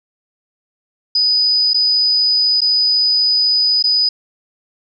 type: tone with dropouts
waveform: sine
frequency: 4978 Hz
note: D#8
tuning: in tune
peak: -11 dBFS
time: 1.15-4.09 s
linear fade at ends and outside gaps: 5 ms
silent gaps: 1.734-1.743 / 2.607-2.616 / 3.826-3.839 s
effects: none